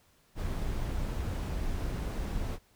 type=noise; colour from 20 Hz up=brown; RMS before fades=-33 dBFS; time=0.35-2.59 s; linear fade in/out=50 ms; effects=pink hiss -66 dBFS RMS until 2.75 s